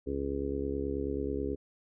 harmonic tone, 69.3 Hz, C#2, in tune, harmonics 1 / 2 / 3 / 4 / 5 / 6 / 7, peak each -38 / -44 / -45 / -36 / -40 / -35 / -41 dBFS, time 0.06-1.56 s, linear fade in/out 20 ms, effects none

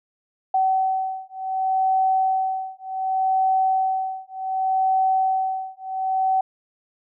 sine beating tone pair, 760 / 760.67 Hz, F#5 / F#5, +46 / +48 cents, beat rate 0.67 Hz, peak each -22 dBFS, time 0.54-6.41 s, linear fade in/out 5 ms, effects none

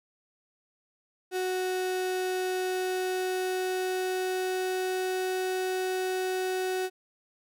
35% pulse tone with pitch glide, 370 to 372.1 Hz, F#4 to F#4, 0 to +10 cents, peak -26 dBFS, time 1.31-6.9 s, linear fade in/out 50 ms, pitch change +10 cents, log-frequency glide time 2.64-5.45 s, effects none

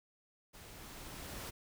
pink noise with level ramp, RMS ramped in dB -54 to -44 dBFS, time 0.53-1.51 s, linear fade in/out 20 ms, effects none

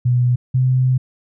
sine tone pair in turn, 123.47 / 128.58 Hz, B2 / C3, 0 / -30 cents, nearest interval minor second, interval 70 cents, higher second, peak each -12 dBFS, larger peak neither, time 0.05-0.36 / 0.54-0.98 s, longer second, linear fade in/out 10 ms, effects none

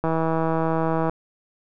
click train, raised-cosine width 1 ms, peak -10 dBFS, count 172, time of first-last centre 0.04-1.096 s, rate 162 Hz, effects none

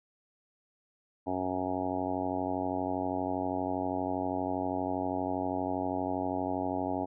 harmonic tone, 92.5 Hz, F#2, in tune, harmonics 1 / 2 / 3 / 4 / 5 / 6 / 7 / 8 / 9 / 10, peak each -44 / -44 / -34 / -40 / -42 / -43 / -37 / -39 / -37 / -45 dBFS, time 1.26-7.06 s, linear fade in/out 20 ms, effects none

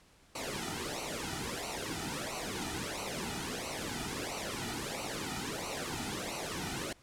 pink noise with flanger, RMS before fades -38 dBFS, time 0.35-6.93 s, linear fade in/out 5 ms, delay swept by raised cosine 0.58 to 1.88 ms, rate 1.5 Hz, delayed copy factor -0.8, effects pink hiss -63 dBFS RMS until 7.02 s + low-pass 10000 Hz 12 dB/octave

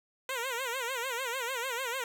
10% pulse tone with vibrato, 498.1 Hz, B4, 15 cents sharp, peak -24 dBFS, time 0.29-2.04 s, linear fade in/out 2 ms, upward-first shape sine, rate 6.7 Hz, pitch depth 140 cents each way, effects none

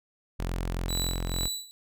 sawtooth tone, 43.65 Hz, F1, in tune, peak -25 dBFS, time 0.39-1.48 s, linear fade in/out 10 ms
25% pulse tone with tremolo, 3951 Hz, B7, in tune, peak -25 dBFS, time 0.89-1.71 s, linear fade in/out 0 ms, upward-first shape sine, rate 2.2 Hz, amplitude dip 90%
effects none

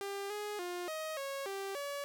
sawtooth tone with pitch steps, 398 / 416.7 / 354.4 / 629 / 550 / 392.1 / 568 Hz, G4 / G#4 / F4 / D#5 / C#5 / G4 / C#5, +26 / +6 / +25 / +19 / -14 / 0 / +42 cents, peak -34 dBFS, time 0.01-2.04 s, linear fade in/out 0 ms, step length 290 ms, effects none

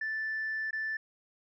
sine tone with dropouts, 1760 Hz, A6, in tune, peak -30 dBFS, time 0.01-0.97 s, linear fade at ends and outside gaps 5 ms, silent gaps 0.709-0.729 s, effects tanh soft clip ceiling -28 dBFS

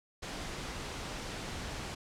pink noise, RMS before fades -40 dBFS, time 0.22-1.95 s, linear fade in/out 10 ms, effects low-pass 7000 Hz 12 dB/octave

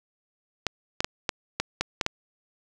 clicks, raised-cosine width 0.2 ms, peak -7 dBFS, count 8, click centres 0.667 / 1.005 / 1.045 / 1.292 / 1.6 / 1.81 / 2.012 / 2.064 s, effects 8-bit

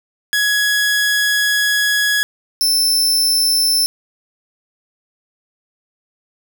sawtooth tone pair in turn, 1675 / 5318 Hz, G#6 / E8, +14 / +14 cents, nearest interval octave + minor sixth, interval 2000 cents, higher second, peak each -10 dBFS, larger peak neither, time 0.33-2.23 / 2.61-3.86 s, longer first, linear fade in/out 0 ms, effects none

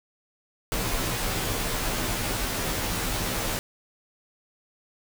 pink noise with comb filter, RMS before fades -28 dBFS, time 0.72-3.59 s, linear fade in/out 0 ms, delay 14 ms, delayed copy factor -1, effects none

